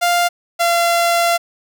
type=tone pair in turn; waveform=sawtooth; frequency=698.5 / 685.3 Hz; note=F5 / F5; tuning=0 / -33 cents; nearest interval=unison; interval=33 cents; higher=first; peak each=-9 dBFS; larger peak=neither; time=0.01-0.29 / 0.59-1.38 s; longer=second; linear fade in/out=20 ms; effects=none